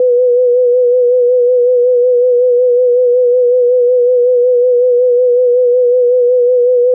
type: tone with vibrato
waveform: sine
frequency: 493.9 Hz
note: B4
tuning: in tune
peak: -6 dBFS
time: 0-6.94 s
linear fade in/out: 2 ms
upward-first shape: sine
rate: 5.4 Hz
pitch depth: 39 cents each way
effects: none